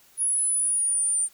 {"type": "linear sweep", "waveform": "sine", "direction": "down", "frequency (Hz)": [10410, 8990], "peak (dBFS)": -21, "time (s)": [0.17, 1.29], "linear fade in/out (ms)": 50, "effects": ["white hiss -57 dBFS RMS until 1.33 s"]}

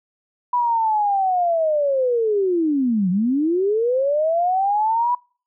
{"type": "linear two-way sweep", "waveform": "sine", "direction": "down then up", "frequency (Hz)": [987.8, 174.61, 987.8], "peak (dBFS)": -16, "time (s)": [0.53, 5.15], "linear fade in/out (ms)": 5, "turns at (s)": 3.1, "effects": ["noise-tail reverb RT60 0.4 s tail -26 dB re dry"]}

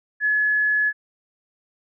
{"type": "tone", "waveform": "sine", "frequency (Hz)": 1703, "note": "G#6", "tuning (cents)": 43, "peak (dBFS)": -17, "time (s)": [0.2, 0.93], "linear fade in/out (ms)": 50, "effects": []}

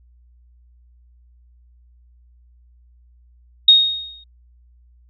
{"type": "tone with exponential decay", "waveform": "sine", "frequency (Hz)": 3729, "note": "A#7", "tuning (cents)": 0, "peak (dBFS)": -4, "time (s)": [3.68, 4.24], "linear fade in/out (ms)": 5, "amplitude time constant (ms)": 120, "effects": ["added 60 Hz sine -49 dBFS peak until 5.09 s"]}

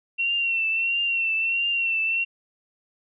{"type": "tone with vibrato", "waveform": "sine", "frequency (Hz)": 2720, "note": "F7", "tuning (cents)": -46, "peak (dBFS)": -21, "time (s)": [0.18, 2.25], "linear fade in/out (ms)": 20, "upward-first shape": "triangle", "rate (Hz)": 1.5, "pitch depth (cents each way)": 54, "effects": []}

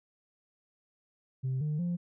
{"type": "tone with pitch steps", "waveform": "sine", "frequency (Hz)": [130.81, 151.13, 174.61], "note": ["C3", "D3", "F3"], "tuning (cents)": [0, 50, 0], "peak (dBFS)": -27, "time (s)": [1.43, 1.97], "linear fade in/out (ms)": 20, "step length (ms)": 180, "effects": ["tanh soft clip ceiling -27 dBFS"]}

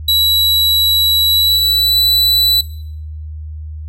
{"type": "tone with pitch glide", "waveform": "45% pulse", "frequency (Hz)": [3918, 3968], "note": ["B7", "B7"], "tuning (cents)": [-15, 7], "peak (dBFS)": -9, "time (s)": [0.08, 2.61], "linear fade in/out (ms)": 5, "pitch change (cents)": 22, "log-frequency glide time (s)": [1.26, 1.95], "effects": ["noise-tail reverb RT60 0.7 s tail -18 dB re dry", "added 77 Hz sine -24 dBFS peak until 3.88 s"]}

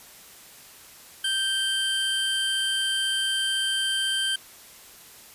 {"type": "tone pair together", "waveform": "square", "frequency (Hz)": [1569, 3131], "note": ["G6", "G7"], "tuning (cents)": [1, -3], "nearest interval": "octave", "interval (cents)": 1196, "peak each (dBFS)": [-30, -25], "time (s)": [1.24, 4.36], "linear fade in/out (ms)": 5, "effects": ["white hiss -48 dBFS RMS until 5.34 s", "resampled to 32000 Hz"]}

